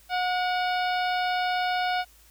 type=harmonic tone with a mistuned harmonic; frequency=727 Hz; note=F#5; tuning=31 cents flat; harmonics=1 / 2 / 3 / 4 / 5 / 6 / 7; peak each=-25 / -31 / -35 / -37 / -39 / -41 / -42 dBFS; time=0.09-2.05 s; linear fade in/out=50 ms; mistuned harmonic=3; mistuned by=+60 cents; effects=added 54 Hz sine -57 dBFS peak until 2.3 s + white hiss -57 dBFS RMS until 2.3 s